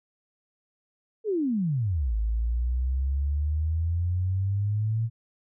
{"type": "exponential two-way sweep", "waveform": "sine", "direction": "down then up", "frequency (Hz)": [457.4, 53, 115.2], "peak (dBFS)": -23, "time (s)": [1.24, 5.1], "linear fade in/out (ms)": 50, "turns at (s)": 2.15, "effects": []}